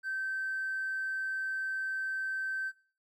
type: tone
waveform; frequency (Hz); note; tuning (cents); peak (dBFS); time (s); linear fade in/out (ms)
triangle; 1549; G6; -21; -29; 0.03-2.72; 50
effects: noise-tail reverb RT60 0.4 s tail -19 dB re dry + tanh soft clip ceiling -29 dBFS